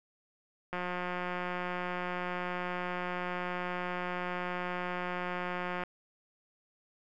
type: click train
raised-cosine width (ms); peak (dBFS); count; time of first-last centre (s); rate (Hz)
0.5; -21; 915; 0.73-5.836; 179
effects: none